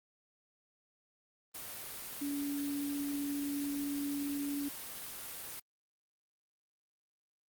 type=tone in noise; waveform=sine; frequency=285 Hz; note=C#4; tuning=48 cents sharp; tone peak=-34 dBFS; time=2.21-4.69 s; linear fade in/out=10 ms; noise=white; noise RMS=-44 dBFS; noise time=1.54-5.6 s; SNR=+7 dB; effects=Opus 32 kbps